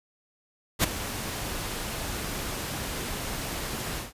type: noise with ADSR envelope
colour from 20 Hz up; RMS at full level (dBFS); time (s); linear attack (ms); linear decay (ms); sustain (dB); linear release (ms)
pink; -19; 0.79-4.13; 46; 13; -14; 160
effects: resampled to 32000 Hz